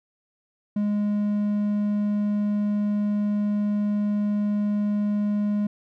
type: tone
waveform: triangle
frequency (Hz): 207.1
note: G#3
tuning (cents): -5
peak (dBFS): -19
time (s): 0.76-5.67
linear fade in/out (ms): 5
effects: none